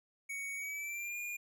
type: tone with pitch glide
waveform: square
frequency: 2235 to 2423 Hz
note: C#7 to D#7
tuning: +14 to -47 cents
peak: -39 dBFS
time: 0.29-1.37 s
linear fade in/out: 10 ms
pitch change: +139 cents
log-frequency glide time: 0.55-1.18 s
effects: none